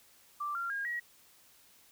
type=tone with pitch steps; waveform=sine; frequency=1174.7 / 1380.9 / 1623.3 / 1908.3 Hz; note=D6 / F6 / G#6 / A#6; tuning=0 / -20 / -40 / +40 cents; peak=-33 dBFS; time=0.4-1 s; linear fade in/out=10 ms; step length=150 ms; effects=white hiss -62 dBFS RMS until 1.91 s